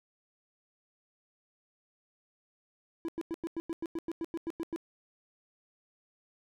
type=tone bursts; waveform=triangle; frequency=331.3 Hz; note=E4; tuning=9 cents sharp; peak=-30 dBFS; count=14; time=3.05-4.761 s; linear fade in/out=0 ms; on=34 ms; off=95 ms; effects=none